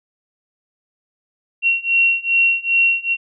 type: beating tone pair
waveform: sine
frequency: 2735 / 2737.5 Hz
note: F7 / F7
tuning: -37 / -35 cents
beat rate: 2.5 Hz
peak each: -17 / -16 dBFS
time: 1.62-3.17 s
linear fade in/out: 50 ms
effects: none